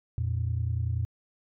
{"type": "tone pair together", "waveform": "sine", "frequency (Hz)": [86.15, 116.54], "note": ["F2", "A#2"], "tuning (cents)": [-23, 0], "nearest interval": "perfect fourth", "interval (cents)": 523, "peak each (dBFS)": -28, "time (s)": [0.18, 1.05], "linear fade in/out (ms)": 0, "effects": ["tanh soft clip ceiling -19 dBFS"]}